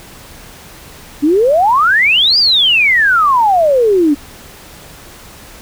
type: exponential two-way sweep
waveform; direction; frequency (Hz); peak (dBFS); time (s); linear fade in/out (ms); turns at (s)
sine; up then down; 277.2 to 4965 to 277.2; -7; 1.22-4.15; 20; 2.38
effects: pink hiss -36 dBFS RMS until 5.61 s